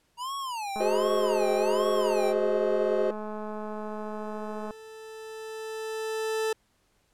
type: tone with vibrato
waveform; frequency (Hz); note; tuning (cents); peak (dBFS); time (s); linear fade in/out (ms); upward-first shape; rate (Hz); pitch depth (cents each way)
square; 932.3; A#5; 0; -32; 0.17-2.34; 50; sine; 1.3; 300
type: click train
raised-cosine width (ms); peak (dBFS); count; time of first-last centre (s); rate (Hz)
1; -24; 842; 0.76-4.708; 213
type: chord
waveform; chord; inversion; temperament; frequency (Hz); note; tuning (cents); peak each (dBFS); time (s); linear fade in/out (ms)
triangle; Ab dominant seventh; third; just; 373.8 / 415.3 / 519.1 / 623; Gb4 / Ab4 / C5 / Eb5; +18 / 0 / -14 / +2; -27; 0.8-3.11; 5
type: tone with exponential growth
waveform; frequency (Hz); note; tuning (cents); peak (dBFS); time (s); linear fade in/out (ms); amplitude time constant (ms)
40% pulse; 440; A4; 0; -24; 2.94-6.53; 5; 780
effects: pink hiss -69 dBFS RMS until 7.13 s + low-pass 12000 Hz 12 dB/octave